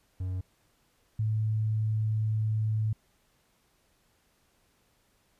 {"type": "tone pair in turn", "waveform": ["triangle", "sine"], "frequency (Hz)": [92.5, 108.81], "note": ["F#2", "A2"], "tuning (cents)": [0, -19], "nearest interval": "minor third", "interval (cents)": 281, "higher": "second", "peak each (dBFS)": [-28, -25], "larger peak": "second", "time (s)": [[0.2, 0.41], [1.19, 2.93]], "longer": "second", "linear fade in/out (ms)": 5, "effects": ["pink hiss -69 dBFS RMS until 5.39 s", "resampled to 32000 Hz"]}